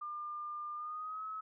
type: tone with pitch glide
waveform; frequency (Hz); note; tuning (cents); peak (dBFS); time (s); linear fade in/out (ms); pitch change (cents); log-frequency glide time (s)
sine; 1200 to 1286.1; D6 to E6; +37 to -43; -39; 0.01-1.41; 10; +120; 0.75-1.24
effects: none